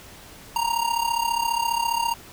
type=tone with amplitude modulation; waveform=square; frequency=932.3 Hz; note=A#5; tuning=in tune; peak=-19 dBFS; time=0.56-2.14 s; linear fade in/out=2 ms; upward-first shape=sine; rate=34.8 Hz; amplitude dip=75%; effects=pink hiss -45 dBFS RMS until 2.32 s